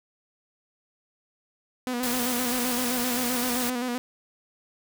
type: tone with vibrato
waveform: sawtooth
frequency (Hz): 246.9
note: B3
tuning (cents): 0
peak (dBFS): -23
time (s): 1.87-3.98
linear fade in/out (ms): 0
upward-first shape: square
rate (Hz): 7.7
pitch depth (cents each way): 43
type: noise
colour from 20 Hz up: white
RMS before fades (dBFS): -30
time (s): 2.03-3.7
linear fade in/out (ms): 2
effects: none